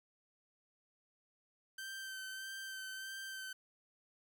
sawtooth tone with vibrato, 1552 Hz, G6, 18 cents flat, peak -40 dBFS, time 1.78-3.53 s, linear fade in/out 5 ms, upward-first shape sine, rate 1.6 Hz, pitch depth 20 cents each way, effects none

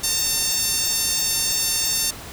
sawtooth tone with high-pass filter, 903 Hz, A5, 45 cents sharp, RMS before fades -22 dBFS, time 0.03-2.11 s, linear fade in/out 10 ms, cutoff 5700 Hz, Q 1.3, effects pink hiss -37 dBFS RMS until 2.32 s

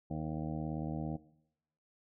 harmonic tone, 77.78 Hz, D#2, in tune, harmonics 1 / 2 / 3 / 4 / 6 / 7 / 8 / 9 / 10, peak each -45 / -38 / -42 / -43 / -51 / -48 / -54 / -49 / -51 dBFS, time 0.1-1.17 s, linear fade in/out 10 ms, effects noise-tail reverb RT60 0.8 s tail -19 dB re dry

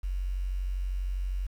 sine tone, 46.25 Hz, F#1, in tune, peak -28 dBFS, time 0.03-1.47 s, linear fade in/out 10 ms, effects 9-bit

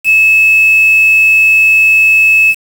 sine tone with quantisation, 2600 Hz, E7, 24 cents flat, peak -4 dBFS, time 0.04-2.55 s, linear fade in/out 50 ms, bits 4, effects none

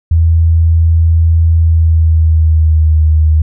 sine tone with pitch glide, 82.1 to 77.94 Hz, E2 to D#2, -6 to +4 cents, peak -5 dBFS, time 0.11-3.42 s, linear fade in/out 5 ms, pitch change -90 cents, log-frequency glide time 1.56-3.02 s, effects none

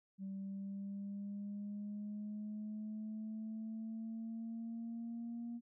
sine linear sweep, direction up, 193 to 236.4 Hz, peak -40 dBFS, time 0.18-5.61 s, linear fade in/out 50 ms, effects tanh soft clip ceiling -38 dBFS

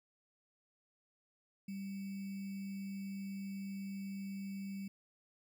sine tone with sample-and-hold, 196 Hz, G3, in tune, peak -40 dBFS, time 1.68-4.88 s, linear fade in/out 5 ms, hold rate 2450 Hz, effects none

